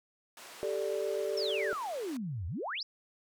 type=band-pass noise; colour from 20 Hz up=pink; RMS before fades=-50 dBFS; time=0.37-2.17 s; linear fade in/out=2 ms; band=560 to 12000 Hz; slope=12 dB/octave
type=chord; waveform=sine; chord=G suspended second; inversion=none; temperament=equal; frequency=392 / 440 / 587.3 Hz; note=G4 / A4 / D5; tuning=0 / 0 / 0 cents; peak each=-35 dBFS; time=0.63-1.73 s; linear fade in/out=0 ms
type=exponential two-way sweep; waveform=sine; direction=down then up; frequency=5600 to 77.6 to 5600 Hz; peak=-34 dBFS; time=1.37-2.83 s; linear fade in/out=5 ms; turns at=2.47 s
effects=none